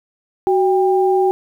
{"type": "tone pair together", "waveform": "sine", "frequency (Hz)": [374.4, 795.6], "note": ["F#4", "G5"], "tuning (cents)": [20, 25], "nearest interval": "octave + minor second", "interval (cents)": 1305, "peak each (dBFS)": [-13, -17], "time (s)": [0.47, 1.31], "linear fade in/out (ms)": 0, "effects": ["8-bit"]}